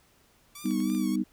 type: tone with vibrato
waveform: 5% pulse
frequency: 1144 Hz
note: D6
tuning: 46 cents flat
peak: -30 dBFS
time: 0.55-1.16 s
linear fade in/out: 5 ms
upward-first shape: triangle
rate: 3.2 Hz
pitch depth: 91 cents each way
type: chord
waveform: sine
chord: G augmented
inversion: none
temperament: equal with one note detuned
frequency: 196.56 / 246.9 / 311.1 Hz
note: G3 / B3 / D#4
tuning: +5 / 0 / 0 cents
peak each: -29 dBFS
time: 0.64-1.24 s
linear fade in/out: 20 ms
type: clicks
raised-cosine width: 0.2 ms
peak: -31 dBFS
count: 5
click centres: 0.658 / 0.709 / 0.803 / 0.9 / 0.949 s
effects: pink hiss -63 dBFS RMS until 1.32 s